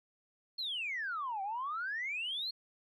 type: exponential two-way sweep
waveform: sine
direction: down then up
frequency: 4346 to 759 to 4346 Hz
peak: -34 dBFS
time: 0.58-2.51 s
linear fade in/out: 10 ms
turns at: 1.42 s
effects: tanh soft clip ceiling -30 dBFS